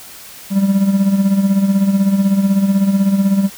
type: tone with tremolo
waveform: triangle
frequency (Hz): 196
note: G3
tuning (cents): 0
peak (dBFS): -6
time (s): 0.5-3.5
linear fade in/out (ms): 50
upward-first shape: sine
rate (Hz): 16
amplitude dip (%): 60
effects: white hiss -36 dBFS RMS until 3.57 s